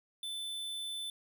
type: tone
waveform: square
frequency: 3520 Hz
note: A7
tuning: in tune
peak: -38 dBFS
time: 0.23-1.1 s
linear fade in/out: 2 ms
effects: none